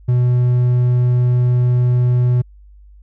triangle tone, 123.47 Hz, B2, in tune, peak -9 dBFS, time 0.08-2.42 s, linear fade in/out 10 ms, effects added 50 Hz sine -40 dBFS peak until 3.02 s

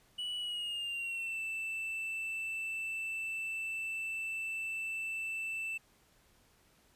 triangle tone with pitch glide, 2946 to 2655 Hz, F#7 to E7, -8 to +12 cents, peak -34 dBFS, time 0.18-5.78 s, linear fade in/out 10 ms, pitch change -180 cents, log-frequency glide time 0.37-1.4 s, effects pink hiss -67 dBFS RMS until 6.95 s + resampled to 32000 Hz

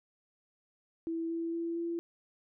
sine tone with pitch steps, 329.6 / 332.5 / 335.4 / 338.3 Hz, E4 / E4 / E4 / E4, 0 / +15 / +30 / +45 cents, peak -32 dBFS, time 1.07-1.99 s, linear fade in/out 0 ms, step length 230 ms, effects none

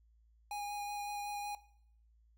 square tone with vibrato, 821 Hz, G#5, 20 cents flat, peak -39 dBFS, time 0.51-1.55 s, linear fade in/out 2 ms, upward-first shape sine, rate 5.4 Hz, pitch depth 9 cents each way, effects noise-tail reverb RT60 0.7 s tail -19 dB re dry + added 56 Hz sine -64 dBFS peak until 2.37 s

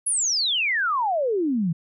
sine exponential sweep, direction down, 10800 to 155.2 Hz, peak -20 dBFS, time 0.06-1.73 s, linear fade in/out 10 ms, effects none

